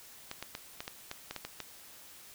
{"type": "clicks", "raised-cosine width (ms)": 0.2, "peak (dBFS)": -21, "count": 10, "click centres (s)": [0.314, 0.426, 0.551, 0.805, 0.879, 1.114, 1.31, 1.363, 1.45, 1.603], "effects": ["white hiss -53 dBFS RMS until 2.34 s"]}